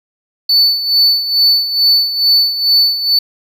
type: tone with tremolo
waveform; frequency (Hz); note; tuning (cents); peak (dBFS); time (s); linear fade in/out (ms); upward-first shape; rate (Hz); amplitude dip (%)
triangle; 4490; C#8; +21; -5; 0.49-3.19; 5; sine; 2.3; 70
effects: none